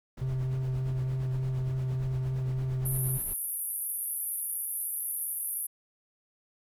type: noise with tremolo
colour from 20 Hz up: brown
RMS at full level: -40 dBFS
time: 0.17-3.34 s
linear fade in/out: 5 ms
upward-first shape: sine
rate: 8.7 Hz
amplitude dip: 60%
type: tone with vibrato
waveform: triangle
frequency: 130 Hz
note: C3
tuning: 11 cents flat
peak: -26 dBFS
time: 0.21-3.18 s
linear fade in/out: 10 ms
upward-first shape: triangle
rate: 3.4 Hz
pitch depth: 14 cents each way
type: band-pass noise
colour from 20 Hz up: pink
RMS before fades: -34 dBFS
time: 2.85-5.67 s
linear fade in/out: 10 ms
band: 9900 to 13000 Hz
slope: 96 dB/octave
effects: none